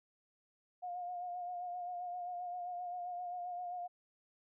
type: tone with vibrato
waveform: sine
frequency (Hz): 713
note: F5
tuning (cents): +36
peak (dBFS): -39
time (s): 0.82-3.88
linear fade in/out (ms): 20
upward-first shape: sine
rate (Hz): 7.6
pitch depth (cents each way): 31
effects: none